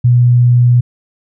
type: tone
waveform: sine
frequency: 122.1 Hz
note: B2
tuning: 19 cents flat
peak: -5 dBFS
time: 0.04-0.81 s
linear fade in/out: 10 ms
effects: none